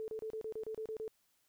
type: tone bursts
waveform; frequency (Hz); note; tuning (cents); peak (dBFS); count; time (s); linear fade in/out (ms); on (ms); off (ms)
sine; 438.7; A4; -5; -38; 10; 0-1.079; 0; 80; 31
effects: white hiss -75 dBFS RMS until 1.48 s